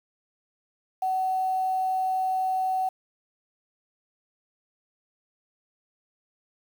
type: tone with quantisation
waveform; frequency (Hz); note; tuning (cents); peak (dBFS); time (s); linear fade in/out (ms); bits
sine; 752; F#5; +28; -23; 1.02-2.89; 5; 8
effects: none